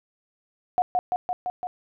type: tone with echo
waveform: sine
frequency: 725 Hz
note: F#5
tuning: 35 cents flat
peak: -17 dBFS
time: 0.78-0.82 s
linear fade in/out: 0 ms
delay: 170 ms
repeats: 5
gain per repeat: -2 dB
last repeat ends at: 1.67 s
effects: none